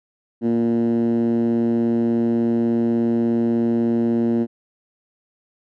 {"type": "tone with band-pass filter", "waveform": "10% pulse", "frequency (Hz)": 116.54, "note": "A#2", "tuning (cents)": 0, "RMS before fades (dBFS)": -19, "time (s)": [0.41, 4.47], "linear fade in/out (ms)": 50, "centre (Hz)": 270, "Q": 6.7, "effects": []}